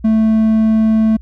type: tone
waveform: triangle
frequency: 220.1 Hz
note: A3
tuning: 1 cent sharp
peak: -7 dBFS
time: 0.04-1.17 s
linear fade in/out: 10 ms
effects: added 60 Hz sine -32 dBFS peak until 1.21 s